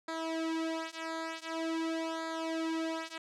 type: tone with flanger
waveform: sawtooth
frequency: 324.9 Hz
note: E4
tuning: 25 cents flat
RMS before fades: -36 dBFS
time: 0.08-3.18 s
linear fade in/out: 5 ms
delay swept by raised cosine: 0.35 to 3.45 ms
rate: 0.46 Hz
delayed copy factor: -0.95
effects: low-pass 6000 Hz 12 dB/octave